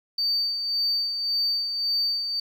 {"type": "tone with tremolo", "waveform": "sine", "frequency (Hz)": 4600, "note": "D8", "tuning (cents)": -37, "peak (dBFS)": -19, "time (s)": [0.18, 2.4], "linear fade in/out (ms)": 5, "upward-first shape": "sine", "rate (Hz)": 1.8, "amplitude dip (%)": 55, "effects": ["tanh soft clip ceiling -19 dBFS", "9-bit"]}